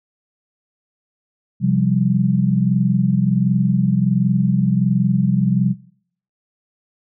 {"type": "chord", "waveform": "sine", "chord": "C suspended fourth", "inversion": "none", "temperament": "equal", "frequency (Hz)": [130.81, 174.61, 196], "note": ["C3", "F3", "G3"], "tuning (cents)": [0, 0, 0], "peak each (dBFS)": -18, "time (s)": [1.6, 5.75], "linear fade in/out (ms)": 50, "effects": ["noise-tail reverb RT60 0.6 s tail -21 dB re dry"]}